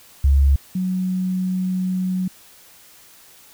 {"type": "tone pair in turn", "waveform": "sine", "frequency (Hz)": [69.3, 185.01], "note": ["C#2", "F#3"], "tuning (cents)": [0, 0], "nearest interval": "octave + perfect fourth", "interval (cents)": 1700, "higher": "second", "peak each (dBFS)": [-11, -19], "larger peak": "first", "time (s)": [[0.24, 0.56], [0.75, 2.28]], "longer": "second", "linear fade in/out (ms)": 5, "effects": ["white hiss -48 dBFS RMS until 3.53 s"]}